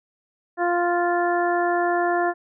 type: harmonic tone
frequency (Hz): 349.2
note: F4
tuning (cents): 0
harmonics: 1 / 2 / 3 / 4 / 5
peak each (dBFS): -23 / -22 / -29 / -30 / -29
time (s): 0.57-2.34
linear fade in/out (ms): 50
effects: none